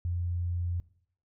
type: tone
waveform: sine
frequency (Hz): 87.31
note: F2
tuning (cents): 0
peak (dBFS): -28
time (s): 0.05-0.8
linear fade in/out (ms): 0
effects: noise-tail reverb RT60 0.6 s tail -19 dB re dry